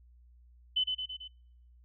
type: tone with echo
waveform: sine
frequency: 3024 Hz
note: F#7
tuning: 37 cents sharp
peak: -25 dBFS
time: 0.76-0.84 s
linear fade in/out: 10 ms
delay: 110 ms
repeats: 4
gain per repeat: -4 dB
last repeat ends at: 1.28 s
effects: noise-tail reverb RT60 0.7 s tail -25 dB re dry + added 60 Hz sine -56 dBFS peak until 1.84 s